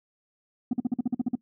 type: tone bursts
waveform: sine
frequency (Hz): 244.9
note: B3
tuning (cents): -14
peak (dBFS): -19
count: 10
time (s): 0.71-1.354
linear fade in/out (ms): 5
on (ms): 23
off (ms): 46
effects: noise-tail reverb RT60 0.1 s tail -20 dB re dry + tanh soft clip ceiling -21 dBFS